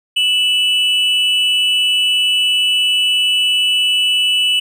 triangle tone pair together, 2637 / 2960 Hz, E7 / F#7, 0 / 0 cents, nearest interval major second, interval 200 cents, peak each -18 / -11 dBFS, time 0.16-4.6 s, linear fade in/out 10 ms, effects none

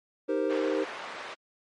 triangle chord, C minor seventh, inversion first, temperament equal, 311.1 / 392 / 466.2 / 523.3 Hz, Eb4 / G4 / Bb4 / C5, 0 / 0 / 0 / 0 cents, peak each -29 dBFS, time 0.28-0.85 s, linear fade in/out 20 ms
pink band-pass noise, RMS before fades -40 dBFS, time 0.49-1.35 s, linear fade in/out 20 ms, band 630 to 2500 Hz, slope 12 dB/octave
effects MP3 48 kbps

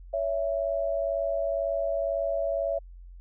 sine tone pair together, 562 / 664 Hz, C#5 / E5, +24 / +12 cents, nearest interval minor third, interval 288 cents, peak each -28 dBFS, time 0.13-2.79 s, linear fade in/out 10 ms, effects added 44 Hz sine -43 dBFS peak until 3.2 s

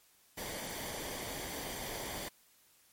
pink noise with comb filter, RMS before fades -41 dBFS, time 0.37-2.29 s, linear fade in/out 10 ms, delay 0.75 ms, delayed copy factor -0.55, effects white hiss -66 dBFS RMS until 2.92 s + MP3 64 kbps

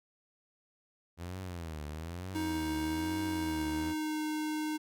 sawtooth tone with vibrato, 83.5 Hz, E2, 23 cents sharp, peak -35 dBFS, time 1.17-3.95 s, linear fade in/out 50 ms, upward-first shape triangle, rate 1.1 Hz, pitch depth 230 cents each way
square tone with pitch glide, 314.3 to 307.3 Hz, D#4 to D#4, +18 to -21 cents, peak -33 dBFS, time 2.34-4.78 s, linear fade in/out 20 ms, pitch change -39 cents, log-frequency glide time 3.5-4.21 s
effects none

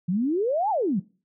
sine exponential two-way sweep, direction up then down, 166.9 to 902 to 166.9 Hz, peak -21 dBFS, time 0.08-1 s, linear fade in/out 10 ms, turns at 0.7 s, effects noise-tail reverb RT60 0.4 s tail -24 dB re dry

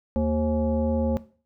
sine tone with frequency modulation, 229 Hz, A#3, 31 cents flat, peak -20 dBFS, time 0.16-1.17 s, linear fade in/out 0 ms, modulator 306 Hz, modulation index 1.1, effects noise-tail reverb RT60 0.4 s tail -17 dB re dry

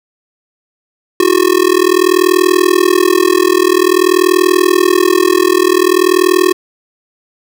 square tone with amplitude modulation, 364.3 Hz, F#4, 27 cents flat, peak -4 dBFS, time 1.2-6.53 s, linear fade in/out 2 ms, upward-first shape sine, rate 40.5 Hz, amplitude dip 100%, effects none

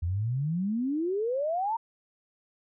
sine exponential sweep, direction up, 81.2 to 940 Hz, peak -26 dBFS, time 0.02-1.77 s, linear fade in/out 10 ms, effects none

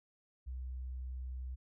sine tone, 63.6 Hz, C2, 48 cents flat, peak -39 dBFS, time 0.46-1.56 s, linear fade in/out 20 ms, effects none

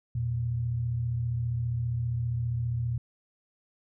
sine tone pair together, 84.5 / 119.5 Hz, E2 / A#2, +43 / +43 cents, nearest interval tritone, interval 600 cents, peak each -36 / -27 dBFS, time 0.15-2.98 s, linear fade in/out 5 ms, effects none

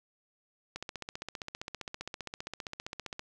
click train, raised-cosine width 0.2 ms, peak -21 dBFS, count 38, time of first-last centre 0.76-3.194 s, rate 15.2 Hz, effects none

